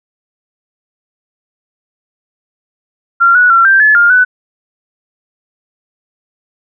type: tone with pitch steps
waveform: sine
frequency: 1380 / 1469 / 1361 / 1574 / 1720 / 1408 / 1495 Hz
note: F6 / F#6 / F6 / G6 / A6 / F6 / F#6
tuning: -21 / -13 / -45 / +7 / -40 / +14 / +17 cents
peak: -4 dBFS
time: 3.2-4.25 s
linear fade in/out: 20 ms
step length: 150 ms
effects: none